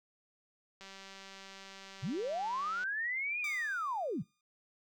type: click train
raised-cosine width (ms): 0.2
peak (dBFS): -33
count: 394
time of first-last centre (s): 0.81-2.836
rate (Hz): 194
type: linear two-way sweep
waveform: sine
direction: up then down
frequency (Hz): 103.83 to 2489 to 104.2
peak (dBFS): -33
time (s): 2.02-4.23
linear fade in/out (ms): 20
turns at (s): 3.4
type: tone with exponential decay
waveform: 10% pulse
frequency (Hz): 1213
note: D#6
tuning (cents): -44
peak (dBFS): -34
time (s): 3.44-4.41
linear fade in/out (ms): 2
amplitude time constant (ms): 210
effects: noise-tail reverb RT60 0.2 s tail -22 dB re dry